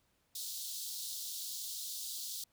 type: high-pass noise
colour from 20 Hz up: pink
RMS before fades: -42 dBFS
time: 0.35-2.44 s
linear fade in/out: 5 ms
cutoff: 3600 Hz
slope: 48 dB/octave
effects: pink hiss -75 dBFS RMS until 2.52 s